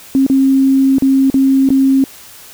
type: tone with dropouts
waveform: sine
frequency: 268.7 Hz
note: C4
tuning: 46 cents sharp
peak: -7 dBFS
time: 0.15-2.04 s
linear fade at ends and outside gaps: 1 ms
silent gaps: 0.265-0.299 / 0.984-1.022 / 1.301-1.342 / 1.69-1.703 s
effects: white hiss -37 dBFS RMS until 2.53 s